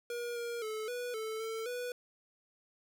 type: tone with pitch steps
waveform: square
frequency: 477.7 / 471.9 / 434 / 489.4 / 439.1 / 446.6 / 491.4 Hz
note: A#4 / A#4 / A4 / B4 / A4 / A4 / B4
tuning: +42 / +21 / -24 / -16 / -4 / +26 / -9 cents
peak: -37 dBFS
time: 0.1-1.92 s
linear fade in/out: 2 ms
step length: 260 ms
effects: none